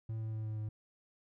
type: tone with pitch steps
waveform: triangle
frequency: 111.3 / 110.34 / 109.39 / 108.44 / 107.51 Hz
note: A2 / A2 / A2 / A2 / A2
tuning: +20 / +5 / -10 / -25 / -40 cents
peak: -34 dBFS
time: 0.09-0.69 s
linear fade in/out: 5 ms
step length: 120 ms
effects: none